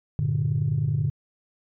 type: chord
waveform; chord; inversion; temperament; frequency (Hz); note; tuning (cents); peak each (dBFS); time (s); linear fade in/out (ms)
sine; G minor; none; equal; 98 / 116.54 / 146.83; G2 / Bb2 / D3; 0 / 0 / 0; -28 / -25 / -23; 0.19-1.1; 0
effects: tanh soft clip ceiling -15 dBFS